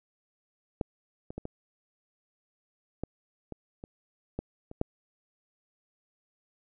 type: clicks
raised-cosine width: 2 ms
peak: -15 / -26 / -23 / -23 / -19 / -25 / -28 / -19 / -29 / -13 dBFS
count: 10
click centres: 0.812 / 1.305 / 1.38 / 1.454 / 3.036 / 3.523 / 3.839 / 4.39 / 4.714 / 4.814 s
effects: none